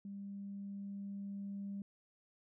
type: tone with level ramp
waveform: sine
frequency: 199.2 Hz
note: G3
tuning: 28 cents sharp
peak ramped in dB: -43 to -39 dBFS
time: 0.05-1.82 s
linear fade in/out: 2 ms
effects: tanh soft clip ceiling -36 dBFS